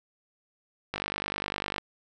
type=click train; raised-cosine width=0.3 ms; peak=-14 dBFS; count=43; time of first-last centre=0.94-1.782 s; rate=49.9 Hz; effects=none